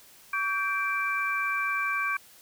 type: tone cluster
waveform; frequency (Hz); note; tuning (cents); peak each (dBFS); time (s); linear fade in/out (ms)
sine; 1137 / 1573 / 2344; C#6 / G6 / D7; +44 / +6 / -4; -30; 0.33-2.17; 5
effects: white hiss -54 dBFS RMS until 2.41 s